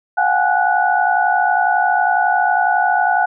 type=tone cluster; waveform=sine; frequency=717 / 769 / 839 / 1474 Hz; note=F5 / G5 / G#5 / F#6; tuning=+45 / -33 / +17 / -7 cents; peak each=-18 dBFS; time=0.17-3.26 s; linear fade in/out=10 ms; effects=none